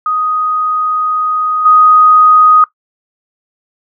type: tone with level steps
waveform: sine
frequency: 1248 Hz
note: D#6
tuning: 5 cents sharp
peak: -11 / -3 dBFS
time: 0.06-2.64 s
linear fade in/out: 2 ms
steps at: 1.65 s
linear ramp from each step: 10 ms
effects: noise-tail reverb RT60 0.1 s tail -18 dB re dry